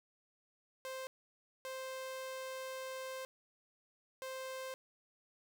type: tone bursts at uneven times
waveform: sawtooth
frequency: 523.3 Hz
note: C5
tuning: in tune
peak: -38 dBFS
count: 3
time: 0.85-1.07 / 1.65-3.25 / 4.22-4.74 s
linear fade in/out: 0 ms
effects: none